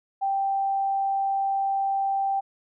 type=tone; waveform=sine; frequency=784 Hz; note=G5; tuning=in tune; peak=-22 dBFS; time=0.21-2.41 s; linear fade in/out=20 ms; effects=none